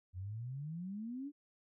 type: exponential sweep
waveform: sine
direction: up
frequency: 87.31 to 297.8 Hz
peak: -40 dBFS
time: 0.13-1.32 s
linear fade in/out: 50 ms
effects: none